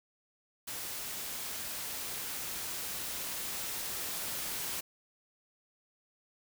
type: noise with level ramp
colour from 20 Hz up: white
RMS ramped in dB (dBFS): -40 to -37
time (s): 0.67-4.81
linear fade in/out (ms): 10
effects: none